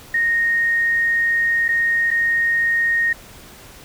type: tone with dropouts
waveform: sine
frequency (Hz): 1858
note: A#6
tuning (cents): -6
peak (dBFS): -15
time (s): 0.14-3.13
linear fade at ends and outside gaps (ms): 5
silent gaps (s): 1.682-1.688 / 2.106-2.112
effects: pink hiss -42 dBFS RMS until 3.84 s